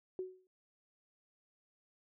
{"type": "tone with exponential decay", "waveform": "sine", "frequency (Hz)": 371.4, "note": "F#4", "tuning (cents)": 7, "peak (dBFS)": -34, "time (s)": [0.19, 0.47], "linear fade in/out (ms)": 1, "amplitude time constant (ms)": 59, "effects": []}